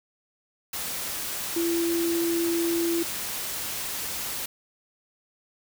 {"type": "tone in noise", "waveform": "sine", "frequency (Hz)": 337.5, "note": "E4", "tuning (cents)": 41, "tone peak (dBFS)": -23, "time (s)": [1.56, 3.03], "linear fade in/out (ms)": 5, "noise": "white", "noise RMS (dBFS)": -32, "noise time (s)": [0.73, 4.46], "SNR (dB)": 6, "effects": []}